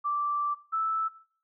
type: tone pair in turn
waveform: sine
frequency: 1170 / 1315 Hz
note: D6 / E6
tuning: -7 / -5 cents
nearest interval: major second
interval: 202 cents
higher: second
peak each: -26 / -25 dBFS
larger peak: second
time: 0.04-0.55 / 0.72-1.09 s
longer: first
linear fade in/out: 20 ms
effects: noise-tail reverb RT60 0.5 s tail -17 dB re dry